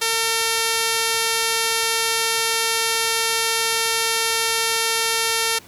5% pulse tone with low-pass filter, 453.6 Hz, A#4, 47 cents flat, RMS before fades -21 dBFS, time 0.01-5.59 s, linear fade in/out 10 ms, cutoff 9700 Hz, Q 9.9, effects pink hiss -46 dBFS RMS until 5.67 s + high-pass 60 Hz 12 dB/octave

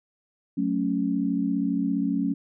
sine chord, F# minor, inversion none, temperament equal, 185 / 220 / 277.2 Hz, F#3 / A3 / C#4, 0 / 0 / 0 cents, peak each -28 / -28 / -25 dBFS, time 0.57-2.34 s, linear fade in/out 10 ms, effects none

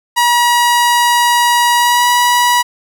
sawtooth tone with pitch glide, 960 to 971.7 Hz, B5 to B5, -49 to -28 cents, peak -5 dBFS, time 0.16-2.63 s, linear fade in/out 20 ms, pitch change +21 cents, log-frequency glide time 1.77-2.06 s, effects none

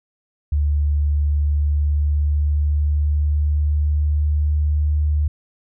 sine tone with pitch glide, 73.3 to 74.84 Hz, D2 to D2, -3 to +33 cents, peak -15 dBFS, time 0.52-5.28 s, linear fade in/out 5 ms, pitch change +36 cents, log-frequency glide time 1.28-4.7 s, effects none

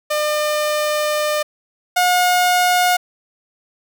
sawtooth tone pair in turn, 602 / 720.3 Hz, D5 / F#5, +43 / -47 cents, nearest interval minor third, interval 310 cents, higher second, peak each -13 / -9 dBFS, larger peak second, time 0.1-1.43 / 1.96-2.97 s, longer first, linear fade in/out 10 ms, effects none

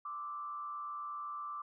sine tone with frequency modulation, 1174.7 Hz, D6, in tune, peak -39 dBFS, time 0.05-1.62 s, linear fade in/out 5 ms, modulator 128 Hz, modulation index 0.54, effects none

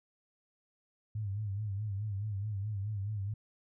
sine tone with vibrato, 102.6 Hz, G#2, 21 cents flat, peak -33 dBFS, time 1.15-3.34 s, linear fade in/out 5 ms, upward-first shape sine, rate 4.7 Hz, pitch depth 100 cents each way, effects none

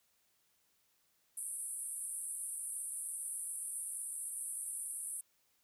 pink band-pass noise, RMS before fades -42 dBFS, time 1.37-5.21 s, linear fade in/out 5 ms, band 8800 to 11000 Hz, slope 96 dB/octave, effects white hiss -75 dBFS RMS until 5.63 s

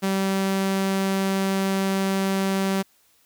sawtooth tone, 193.3 Hz, G3, 24 cents flat, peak -17 dBFS, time 0.02-2.83 s, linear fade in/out 20 ms, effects white hiss -61 dBFS RMS until 3.25 s

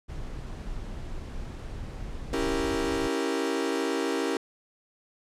brown noise, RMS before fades -36 dBFS, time 0.08-3.08 s, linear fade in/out 20 ms
40% pulse chord, C# diminished seventh, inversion none, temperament equal, 277.2 / 329.6 / 392 / 466.2 Hz, C#4 / E4 / G4 / Bb4, 0 / 0 / 0 / 0 cents, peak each -31 dBFS, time 2.33-4.37 s, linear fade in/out 2 ms
effects low-pass 9000 Hz 12 dB/octave

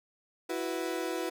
35% pulse chord, E suspended second, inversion none, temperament equal, 329.6 / 370 / 493.9 Hz, E4 / F#4 / B4, 0 / 0 / 0 cents, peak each -34 / -34 / -36 dBFS, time 0.49-1.3 s, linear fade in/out 10 ms, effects none

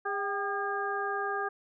harmonic tone with a mistuned harmonic, 404.6 Hz, G#4, 45 cents flat, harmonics 1 / 2 / 3 / 4, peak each -35 / -35 / -35 / -35 dBFS, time 0.05-1.49 s, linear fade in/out 10 ms, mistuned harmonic 2, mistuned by -56 cents, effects none

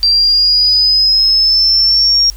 sine exponential sweep, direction up, 4700 to 5588 Hz, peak -7 dBFS, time 0.03-2.3 s, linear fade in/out 0 ms, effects added 48 Hz sine -28 dBFS peak until 2.36 s + white hiss -42 dBFS RMS until 2.36 s

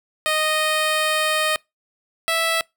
10% pulse tone pair in turn, 620 / 657.6 Hz, D#5 / E5, -6 / -4 cents, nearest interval minor second, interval 102 cents, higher second, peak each -10 dBFS, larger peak neither, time 0.26-1.56 / 2.28-2.61 s, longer first, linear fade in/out 0 ms, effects noise-tail reverb RT60 0.2 s tail -25 dB re dry

